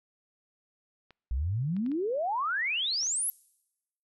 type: clicks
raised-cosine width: 0.3 ms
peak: -36 dBFS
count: 6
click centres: 1.107 / 1.766 / 1.863 / 1.917 / 3.03 / 3.067 s
type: exponential sweep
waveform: sine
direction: up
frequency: 56.9 to 11710 Hz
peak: -27 dBFS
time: 1.31-3.3 s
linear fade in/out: 0 ms
effects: noise-tail reverb RT60 0.9 s tail -25 dB re dry